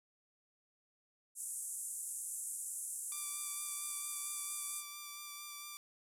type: band-pass noise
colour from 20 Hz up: pink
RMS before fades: -43 dBFS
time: 1.35-4.84 s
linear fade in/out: 50 ms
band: 7600 to 11000 Hz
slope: 48 dB/octave
type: tone with vibrato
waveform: 5% pulse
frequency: 1174.7 Hz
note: D6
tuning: in tune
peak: -34 dBFS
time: 3.12-5.77 s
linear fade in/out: 0 ms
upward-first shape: sine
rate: 4.4 Hz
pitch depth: 15 cents each way
effects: none